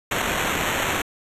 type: noise with sample-and-hold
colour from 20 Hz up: white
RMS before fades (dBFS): -24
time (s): 0.11-1.02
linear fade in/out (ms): 5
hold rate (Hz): 4900
effects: resampled to 32000 Hz